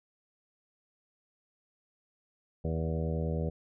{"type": "harmonic tone with a mistuned harmonic", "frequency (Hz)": 80.4, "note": "E2", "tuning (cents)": -43, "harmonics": [1, 2, 3, 4, 5, 6, 7, 8, 9], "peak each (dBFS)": [-33, -33, -41, -46, -41, -39, -42, -49, -50], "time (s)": [2.64, 3.5], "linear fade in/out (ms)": 10, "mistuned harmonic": 7, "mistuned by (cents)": 32, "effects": []}